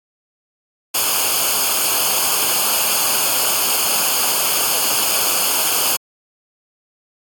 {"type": "noise with comb filter", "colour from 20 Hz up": "white", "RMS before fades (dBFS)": -17, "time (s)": [0.94, 5.97], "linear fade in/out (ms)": 10, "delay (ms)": 0.52, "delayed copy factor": -0.75, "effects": ["AAC 64 kbps"]}